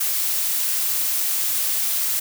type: noise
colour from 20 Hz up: blue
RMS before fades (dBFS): -22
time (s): 0-2.2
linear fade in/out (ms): 10
effects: none